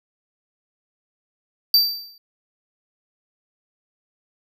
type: tone with exponential decay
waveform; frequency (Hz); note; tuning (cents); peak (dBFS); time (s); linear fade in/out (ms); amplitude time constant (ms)
square; 4658; D8; -15; -10; 1.74-2.18; 2; 95
effects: none